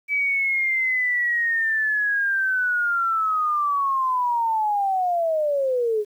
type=linear sweep; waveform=sine; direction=down; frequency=2300 to 408.7 Hz; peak=-19 dBFS; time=0.08-6.05 s; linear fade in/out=50 ms; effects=9-bit